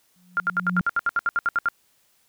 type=tone with exponential growth; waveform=sine; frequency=180 Hz; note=F#3; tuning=47 cents flat; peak=-19 dBFS; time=0.16-0.81 s; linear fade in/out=0 ms; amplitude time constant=140 ms
type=tone bursts; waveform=sine; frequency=1396.9 Hz; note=F6; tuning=in tune; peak=-18 dBFS; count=14; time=0.37-1.686 s; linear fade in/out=0 ms; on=29 ms; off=70 ms
effects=white hiss -64 dBFS RMS until 2.28 s